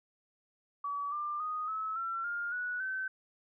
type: tone with pitch steps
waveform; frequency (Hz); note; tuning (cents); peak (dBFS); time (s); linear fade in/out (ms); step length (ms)
sine; 1142 / 1191.2 / 1242.5 / 1296 / 1351.8 / 1410 / 1470.8 / 1534.1; D6 / D6 / D#6 / E6 / E6 / F6 / F#6 / G6; -49 / +24 / -3 / -30 / +43 / +16 / -11 / -38; -33; 0.84-3.08; 5; 280
effects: none